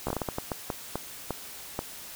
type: slowing click train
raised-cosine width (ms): 1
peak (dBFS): -15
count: 13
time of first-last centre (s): 0.07-1.791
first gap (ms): 14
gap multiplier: 1.38
effects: white hiss -43 dBFS RMS until 2.15 s